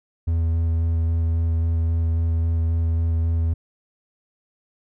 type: tone with vibrato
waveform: triangle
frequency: 82.41 Hz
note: E2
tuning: in tune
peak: -16 dBFS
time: 0.27-3.54 s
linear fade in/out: 10 ms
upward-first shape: square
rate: 3.7 Hz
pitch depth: 9 cents each way
effects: none